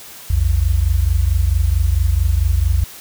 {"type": "tone pair together", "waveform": "sine", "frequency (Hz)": [59.3, 83.8], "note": ["A#1", "E2"], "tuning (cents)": [30, 29], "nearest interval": "tritone", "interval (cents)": 599, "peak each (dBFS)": -15, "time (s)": [0.3, 2.84], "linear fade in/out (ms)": 5, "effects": ["white hiss -37 dBFS RMS until 3 s"]}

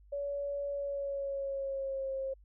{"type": "tone with pitch glide", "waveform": "sine", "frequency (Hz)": [567, 535.8], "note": ["C#5", "C5"], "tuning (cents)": [39, 41], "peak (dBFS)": -33, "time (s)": [0.12, 2.34], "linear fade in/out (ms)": 10, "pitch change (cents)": -98, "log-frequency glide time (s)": [0.7, 2.12], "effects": ["added 50 Hz sine -56 dBFS peak until 2.44 s"]}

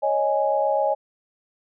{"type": "chord", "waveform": "sine", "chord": "C# suspended second", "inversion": "none", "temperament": "equal", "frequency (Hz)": [554.4, 622.3, 830.6], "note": ["C#5", "D#5", "G#5"], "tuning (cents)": [0, 0, 0], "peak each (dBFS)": -23, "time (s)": [0.02, 0.95], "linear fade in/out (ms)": 20, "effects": []}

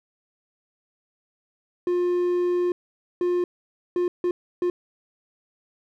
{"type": "tone bursts at uneven times", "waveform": "triangle", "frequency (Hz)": 354.8, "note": "F4", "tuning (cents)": 27, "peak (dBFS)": -18, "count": 5, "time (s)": [[1.87, 2.72], [3.21, 3.44], [3.96, 4.08], [4.24, 4.31], [4.62, 4.7]], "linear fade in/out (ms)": 2, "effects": []}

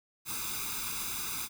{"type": "noise with comb filter", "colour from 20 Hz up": "white", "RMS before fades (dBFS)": -36, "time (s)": [0.25, 1.49], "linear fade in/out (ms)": 50, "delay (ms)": 0.81, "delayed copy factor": 0.9, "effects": []}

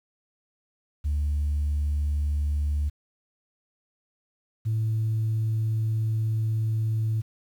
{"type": "tone pair in turn", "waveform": "sine", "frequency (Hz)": [73.42, 110.42], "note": ["D2", "A2"], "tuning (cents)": [0, 7], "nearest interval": "perfect fifth", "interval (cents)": 707, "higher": "second", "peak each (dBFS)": -21, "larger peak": "neither", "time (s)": [[1.04, 2.9], [4.65, 7.22]], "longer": "second", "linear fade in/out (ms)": 20, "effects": ["tanh soft clip ceiling -20 dBFS", "9-bit"]}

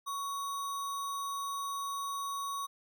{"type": "tone with sample-and-hold", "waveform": "sine", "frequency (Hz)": 1118, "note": "C#6", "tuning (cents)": 14, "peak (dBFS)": -34, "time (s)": [0.06, 2.67], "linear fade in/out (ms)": 20, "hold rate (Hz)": 4900, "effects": []}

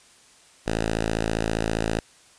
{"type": "tone", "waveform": "5% pulse", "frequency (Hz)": 55, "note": "A1", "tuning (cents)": 0, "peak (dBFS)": -12, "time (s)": [0.66, 2], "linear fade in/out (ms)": 10, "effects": ["white hiss -54 dBFS RMS until 2.38 s", "resampled to 22050 Hz"]}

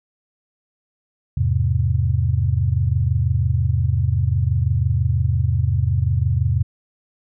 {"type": "chord", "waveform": "sine", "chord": "E augmented", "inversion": "none", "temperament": "just", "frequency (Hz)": [82.41, 103.01, 128.76], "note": ["E2", "G#2", "B#2"], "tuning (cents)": [0, -14, -27], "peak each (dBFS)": -20, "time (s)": [1.37, 6.63], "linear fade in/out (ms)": 5, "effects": []}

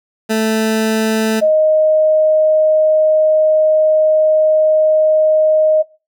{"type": "tone pair in turn", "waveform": ["20% pulse", "sine"], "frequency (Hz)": [220, 622.3], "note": ["A3", "D#5"], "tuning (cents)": [0, 0], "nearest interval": "octave + tritone", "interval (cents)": 1800, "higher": "second", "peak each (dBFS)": -8, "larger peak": "neither", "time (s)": [[0.29, 1.41], [1.41, 5.83]], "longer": "second", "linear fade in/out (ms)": 20, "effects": ["noise-tail reverb RT60 0.3 s tail -19 dB re dry"]}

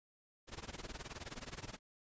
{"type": "noise with tremolo", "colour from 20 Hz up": "pink", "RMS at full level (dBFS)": -44, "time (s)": [0.47, 1.79], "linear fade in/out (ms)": 50, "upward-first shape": "sine", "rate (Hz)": 19, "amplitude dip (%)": 90, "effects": ["resampled to 16000 Hz"]}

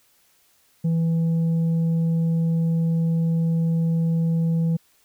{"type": "tone with tanh clipping", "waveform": "triangle", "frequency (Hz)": 164.81, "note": "E3", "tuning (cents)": 0, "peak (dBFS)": -19, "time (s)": [0.84, 4.77], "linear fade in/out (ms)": 10, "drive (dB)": 8, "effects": ["white hiss -61 dBFS RMS until 5.04 s"]}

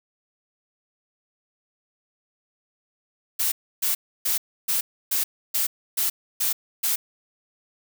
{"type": "noise bursts", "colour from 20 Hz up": "blue", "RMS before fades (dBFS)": -23, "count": 9, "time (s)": [3.39, 6.96], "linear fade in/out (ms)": 10, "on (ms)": 130, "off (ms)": 300, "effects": []}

